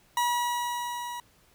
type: tone with level ramp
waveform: 40% pulse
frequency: 965 Hz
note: B5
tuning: 40 cents flat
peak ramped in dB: -22 to -34 dBFS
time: 0.17-1.2 s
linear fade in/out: 2 ms
effects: pink hiss -62 dBFS RMS until 1.54 s